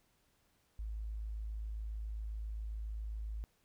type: tone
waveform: sine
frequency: 53.7 Hz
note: A1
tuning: 41 cents flat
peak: -38 dBFS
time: 0.79-3.44 s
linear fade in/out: 0 ms
effects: pink hiss -74 dBFS RMS until 3.64 s